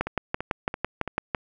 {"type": "two click trains", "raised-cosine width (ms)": 0.5, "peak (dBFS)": [-15, -9], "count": [4, 9], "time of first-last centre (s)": [[0.07, 1.077], [0.01, 1.348]], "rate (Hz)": [2.98, 5.98], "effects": []}